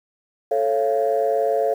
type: chord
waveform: sine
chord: A augmented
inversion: none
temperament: just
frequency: 440 / 550 / 687.5 Hz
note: A4 / C#5 / E#5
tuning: 0 / -14 / -27 cents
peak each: -21 dBFS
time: 0.51-1.74 s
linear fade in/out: 5 ms
effects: tanh soft clip ceiling -10 dBFS + 8-bit